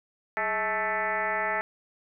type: tone with frequency modulation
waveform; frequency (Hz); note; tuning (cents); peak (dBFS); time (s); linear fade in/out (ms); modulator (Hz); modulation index
sine; 1317; E6; -2; -25; 0.37-1.61; 0; 225; 3.5
effects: none